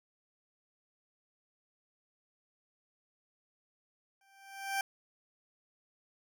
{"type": "tone with exponential growth", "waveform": "20% pulse", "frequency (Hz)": 784, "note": "G5", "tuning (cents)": 0, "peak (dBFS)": -24, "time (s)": [4.21, 4.81], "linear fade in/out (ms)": 2, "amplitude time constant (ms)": 130, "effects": []}